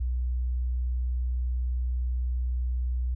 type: tone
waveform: sine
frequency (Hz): 61.74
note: B1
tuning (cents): 0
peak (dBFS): -25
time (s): 0-3.15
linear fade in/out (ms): 10
effects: none